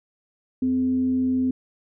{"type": "tone with frequency modulation", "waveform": "sine", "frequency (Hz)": 257, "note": "C4", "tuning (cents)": -31, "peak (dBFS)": -19, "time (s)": [0.62, 1.51], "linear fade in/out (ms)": 5, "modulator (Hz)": 169, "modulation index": 0.2, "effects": []}